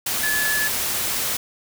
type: tone in noise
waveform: sine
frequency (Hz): 1718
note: A6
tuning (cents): -42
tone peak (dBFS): -21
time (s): 0.23-0.68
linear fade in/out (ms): 5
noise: white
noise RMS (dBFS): -24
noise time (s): 0.06-1.37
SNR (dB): 0
effects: none